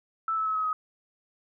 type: tone with pitch steps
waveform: sine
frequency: 1318.5 / 1304.1 / 1289.9 / 1275.8 / 1261.9 Hz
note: E6 / E6 / E6 / D#6 / D#6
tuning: 0 / -19 / -38 / +43 / +24 cents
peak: -25 dBFS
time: 0.28-0.73 s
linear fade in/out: 2 ms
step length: 90 ms
effects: none